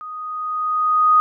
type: tone with level ramp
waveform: sine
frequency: 1244.5 Hz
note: D#6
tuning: in tune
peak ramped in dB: -30 to -9 dBFS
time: 0.01-1.2 s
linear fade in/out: 0 ms
effects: none